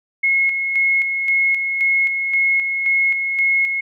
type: tone with tremolo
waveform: sine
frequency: 2170 Hz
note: C#7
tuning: 37 cents flat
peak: -13 dBFS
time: 0.23-3.81 s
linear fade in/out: 10 ms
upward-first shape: square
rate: 1.9 Hz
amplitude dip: 45%
effects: none